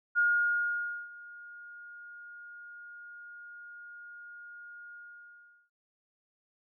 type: tone with ADSR envelope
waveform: sine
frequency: 1426 Hz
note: F6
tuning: 36 cents sharp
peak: -22 dBFS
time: 0.15-5.7 s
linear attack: 33 ms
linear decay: 900 ms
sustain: -23 dB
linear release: 760 ms
effects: none